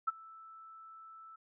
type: tone with ADSR envelope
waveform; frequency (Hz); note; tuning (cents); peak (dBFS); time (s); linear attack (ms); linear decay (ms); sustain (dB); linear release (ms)
sine; 1318.5; E6; 0; -26; 0.07-1.36; 13; 23; -24; 7
effects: none